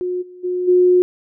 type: tone with level steps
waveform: sine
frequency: 361.2 Hz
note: F#4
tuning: 42 cents flat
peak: -19 / -36 / -18 / -9 dBFS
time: 0.01-1.02 s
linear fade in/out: 0 ms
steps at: 0.21 / 0.43 / 0.67 s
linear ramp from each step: 20 ms
effects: none